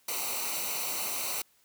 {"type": "noise with comb filter", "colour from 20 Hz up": "white", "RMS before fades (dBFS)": -33, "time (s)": [0.08, 1.42], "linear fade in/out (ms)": 5, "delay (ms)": 0.59, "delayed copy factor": -0.75, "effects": ["white hiss -66 dBFS RMS until 1.64 s"]}